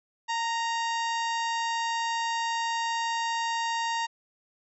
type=harmonic tone with a mistuned harmonic; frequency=932.3 Hz; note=A#5; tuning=in tune; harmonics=1 / 2 / 3 / 4 / 5 / 6 / 7 / 8; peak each=-28 / -34 / -38 / -40 / -42 / -44 / -45 / -46 dBFS; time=0.28-4.07 s; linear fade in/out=20 ms; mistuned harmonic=1; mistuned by=-24 cents; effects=none